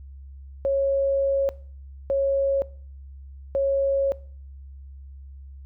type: tone bursts at uneven times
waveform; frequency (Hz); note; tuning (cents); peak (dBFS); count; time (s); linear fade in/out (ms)
sine; 549; C#5; -17; -19; 3; 0.65-1.49 / 2.1-2.62 / 3.55-4.12; 0
effects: noise-tail reverb RT60 0.5 s tail -21 dB re dry + added 68 Hz sine -39 dBFS peak until 5.65 s